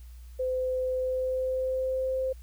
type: tone with pitch glide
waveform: sine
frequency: 512 to 521.9 Hz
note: C5 to C5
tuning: -38 to -4 cents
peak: -26 dBFS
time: 0.39-2.33 s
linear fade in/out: 10 ms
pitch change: +34 cents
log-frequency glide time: 0.94-2.13 s
effects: added 60 Hz sine -43 dBFS peak until 2.42 s + white hiss -62 dBFS RMS until 2.42 s

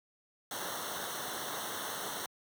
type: noise with comb filter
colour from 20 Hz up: pink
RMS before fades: -39 dBFS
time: 0.51-2.26 s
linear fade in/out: 2 ms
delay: 0.41 ms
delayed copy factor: -0.9
effects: high-pass 100 Hz 12 dB/octave

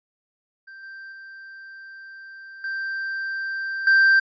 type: tone with level steps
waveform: triangle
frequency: 1570 Hz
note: G6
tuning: 2 cents sharp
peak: -38 / -35 / -37 / -24 / -11 dBFS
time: 0.67-4.2 s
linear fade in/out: 10 ms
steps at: 0.83 / 1.12 / 2.64 / 3.87 s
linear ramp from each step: 2 ms
effects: resampled to 16000 Hz

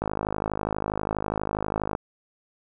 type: click train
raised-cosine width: 1 ms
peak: -12 dBFS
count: 102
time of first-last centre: 0.02-1.951 s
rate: 52.3 Hz
effects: none

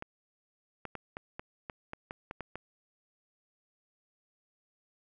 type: clicks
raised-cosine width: 0.5 ms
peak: -24 dBFS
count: 11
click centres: 0.024 / 0.853 / 0.953 / 1.169 / 1.395 / 1.698 / 1.934 / 2.109 / 2.311 / 2.407 / 2.556 s
effects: none

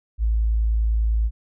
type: tone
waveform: sine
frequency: 55 Hz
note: A1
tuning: in tune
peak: -17 dBFS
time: 0.18-1.31 s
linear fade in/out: 50 ms
effects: none

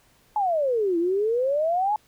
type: exponential two-way sweep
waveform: sine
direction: down then up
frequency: 868 to 329.6 to 868 Hz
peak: -20 dBFS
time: 0.36-1.96 s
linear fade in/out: 2 ms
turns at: 0.98 s
effects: pink hiss -60 dBFS RMS until 2.07 s

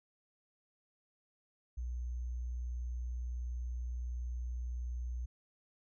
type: tone with sample-and-hold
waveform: sine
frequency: 60.7 Hz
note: B1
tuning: 29 cents flat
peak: -36 dBFS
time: 1.77-5.26 s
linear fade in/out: 10 ms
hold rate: 6300 Hz
effects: resampled to 16000 Hz

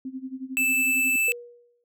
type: tone with tremolo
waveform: sine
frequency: 261.6 Hz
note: C4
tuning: in tune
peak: -29 dBFS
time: 0.05-1.16 s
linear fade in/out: 2 ms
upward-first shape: sine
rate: 11 Hz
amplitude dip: 85%
type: tone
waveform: square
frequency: 2637 Hz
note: E7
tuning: in tune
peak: -21 dBFS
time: 0.57-1.32 s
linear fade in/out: 0 ms
type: tone with exponential decay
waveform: sine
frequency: 479.8 Hz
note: A#4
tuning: 50 cents sharp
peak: -30 dBFS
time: 1.28-1.84 s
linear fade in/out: 2 ms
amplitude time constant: 120 ms
effects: none

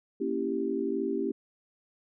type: chord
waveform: sine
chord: A# diminished seventh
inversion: none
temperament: equal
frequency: 233.1 / 277.2 / 329.6 / 392 Hz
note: A#3 / C#4 / E4 / G4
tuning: 0 / 0 / 0 / 0 cents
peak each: -35 / -33 / -34 / -31 dBFS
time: 0.2-1.32 s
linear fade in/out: 10 ms
effects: none

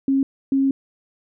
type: tone bursts at uneven times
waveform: sine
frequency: 271.2 Hz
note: C#4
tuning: 38 cents flat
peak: -15 dBFS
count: 2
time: 0.08-0.23 / 0.52-0.71 s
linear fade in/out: 2 ms
effects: none

